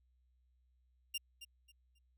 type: tone with echo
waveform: sawtooth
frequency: 2794 Hz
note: F7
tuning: in tune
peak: -33 dBFS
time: 1.14-1.18 s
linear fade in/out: 10 ms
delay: 270 ms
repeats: 3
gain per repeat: -12 dB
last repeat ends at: 1.99 s
effects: added 62 Hz sine -70 dBFS peak until 2.17 s